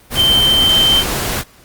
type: tone in noise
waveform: sine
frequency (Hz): 3114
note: G7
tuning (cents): -12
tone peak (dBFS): -9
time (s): 0.15-1.04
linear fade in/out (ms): 50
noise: pink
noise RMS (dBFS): -19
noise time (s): 0.1-1.44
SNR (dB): +7
effects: pink hiss -46 dBFS RMS until 1.64 s + Opus 32 kbps